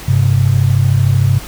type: tone pair together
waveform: sine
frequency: 99.49 / 132.8 Hz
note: G2 / C3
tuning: +26 / +26 cents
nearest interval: perfect fourth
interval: 500 cents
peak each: -11 dBFS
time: 0.08-1.39 s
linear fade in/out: 5 ms
effects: added 50 Hz sine -32 dBFS peak until 1.47 s + pink hiss -31 dBFS RMS until 1.47 s